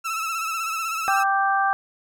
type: tone with vibrato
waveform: 30% pulse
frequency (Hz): 1318.5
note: E6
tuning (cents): 0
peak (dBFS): -22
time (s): 0.04-1.24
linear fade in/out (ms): 20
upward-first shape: sine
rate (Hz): 16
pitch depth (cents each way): 50
type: harmonic tone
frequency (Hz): 392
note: G4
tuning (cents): 0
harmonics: 2 / 3 / 4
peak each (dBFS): -21 / -23 / -24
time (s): 1.08-1.73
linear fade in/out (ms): 0
effects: none